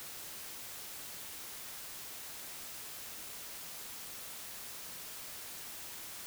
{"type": "silence", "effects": ["white hiss -46 dBFS RMS until 6.26 s"]}